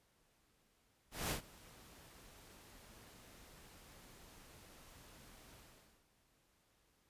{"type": "noise with ADSR envelope", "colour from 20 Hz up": "pink", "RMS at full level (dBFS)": -37, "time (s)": [1.11, 6.06], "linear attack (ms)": 190, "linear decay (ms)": 110, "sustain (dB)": -23, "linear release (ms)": 500, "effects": ["pink hiss -75 dBFS RMS until 7.09 s", "resampled to 32000 Hz"]}